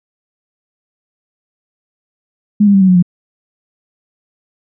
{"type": "tone with pitch steps", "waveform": "sine", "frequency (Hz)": [207.7, 201.1, 194.69, 188.49, 182.49, 176.68], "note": ["G#3", "G3", "G3", "F#3", "F#3", "F3"], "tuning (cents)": [0, 44, -12, 32, -24, 20], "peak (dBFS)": -5, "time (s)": [2.6, 3.026], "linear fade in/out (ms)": 10, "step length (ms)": 71, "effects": []}